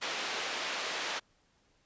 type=band-pass noise; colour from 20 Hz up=white; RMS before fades=-36 dBFS; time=0.01-1.2 s; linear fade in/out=20 ms; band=370 to 3600 Hz; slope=12 dB/octave; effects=pink hiss -70 dBFS RMS until 1.85 s + resampled to 16000 Hz